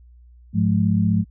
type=tone cluster; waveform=sine; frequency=103.8 / 176.9 / 212.6 Hz; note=G#2 / F3 / G#3; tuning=0 / +23 / +41 cents; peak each=-20 dBFS; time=0.53-1.25 s; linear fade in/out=50 ms; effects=added 60 Hz sine -45 dBFS peak until 1.3 s